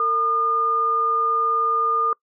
sine tone pair together, 454.7 / 1214 Hz, A#4 / D#6, -43 / -43 cents, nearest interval octave + perfect fourth, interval 1700 cents, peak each -28 / -18 dBFS, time 0-2.13 s, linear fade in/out 2 ms, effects noise-tail reverb RT60 0.1 s tail -24 dB re dry

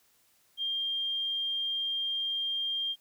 sine tone, 3199 Hz, G7, 34 cents sharp, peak -29 dBFS, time 0.57-2.96 s, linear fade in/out 50 ms, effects white hiss -67 dBFS RMS until 3 s

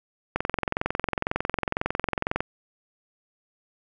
click train, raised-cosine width 0.5 ms, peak -9 dBFS, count 46, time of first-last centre 0.36-2.405 s, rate 22 Hz, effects none

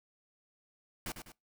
pink noise with echo, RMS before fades -39 dBFS, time 1.06-1.12 s, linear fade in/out 2 ms, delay 100 ms, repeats 2, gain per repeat -7 dB, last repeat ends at 1.32 s, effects noise-tail reverb RT60 0.2 s tail -23 dB re dry

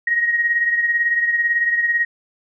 sine beating tone pair, 1881 / 1899 Hz, A#6 / A#6, +15 / +32 cents, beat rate 18 Hz, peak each -16 / -24 dBFS, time 0.07-2.05 s, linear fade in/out 5 ms, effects none

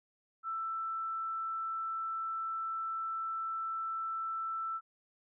sine tone, 1328 Hz, E6, 12 cents sharp, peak -34 dBFS, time 0.43-4.81 s, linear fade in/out 50 ms, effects none

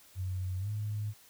sine tone with pitch glide, 92.8 to 105.37 Hz, F#2 to G#2, +6 to +26 cents, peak -32 dBFS, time 0.15-1.14 s, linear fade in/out 50 ms, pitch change +220 cents, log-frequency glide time 0.59-0.69 s, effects white hiss -59 dBFS RMS until 1.29 s

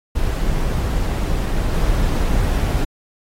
brown noise with level steps, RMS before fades -19 / -17 dBFS, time 0.15-2.85 s, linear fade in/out 10 ms, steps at 1.73 s, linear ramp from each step 5 ms, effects AAC 48 kbps

